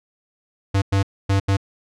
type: tone bursts at uneven times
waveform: square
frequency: 98 Hz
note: G2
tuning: in tune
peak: -16 dBFS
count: 4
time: 0.74-0.82 / 0.92-1.03 / 1.29-1.4 / 1.48-1.57 s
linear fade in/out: 10 ms
effects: low-pass 7000 Hz 12 dB/octave